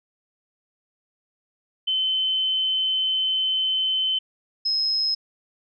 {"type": "tone pair in turn", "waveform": "sine", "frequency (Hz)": [3062, 5138], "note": ["G7", "E8"], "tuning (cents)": [-41, -45], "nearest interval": "major sixth", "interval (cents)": 896, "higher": "second", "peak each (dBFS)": -20, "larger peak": "neither", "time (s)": [[1.87, 4.19], [4.65, 5.15]], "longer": "first", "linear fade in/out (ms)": 10, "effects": []}